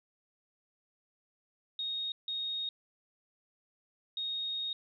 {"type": "tone bursts at uneven times", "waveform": "sine", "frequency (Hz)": 3729, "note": "A#7", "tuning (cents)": 0, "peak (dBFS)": -33, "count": 3, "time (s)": [[1.79, 2.12], [2.28, 2.69], [4.17, 4.73]], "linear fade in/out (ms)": 2, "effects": []}